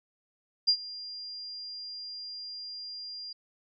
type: tone with ADSR envelope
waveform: sine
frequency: 4800 Hz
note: D8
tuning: 37 cents sharp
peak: -18 dBFS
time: 0.67-3.33 s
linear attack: 18 ms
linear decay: 74 ms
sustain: -20 dB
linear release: 7 ms
effects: none